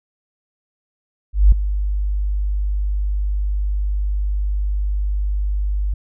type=tone with ADSR envelope; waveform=sine; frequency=50 Hz; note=G1; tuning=35 cents sharp; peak=-4 dBFS; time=1.33-5.94 s; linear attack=190 ms; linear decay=4 ms; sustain=-13 dB; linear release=6 ms; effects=none